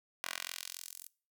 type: tone with high-pass filter sweep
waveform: 10% pulse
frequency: 43.65 Hz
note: F1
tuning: in tune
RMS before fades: -44 dBFS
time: 0.24-1.08 s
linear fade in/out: 0 ms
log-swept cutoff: 1400 to 11000 Hz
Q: 0.81
effects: noise-tail reverb RT60 0.4 s tail -22 dB re dry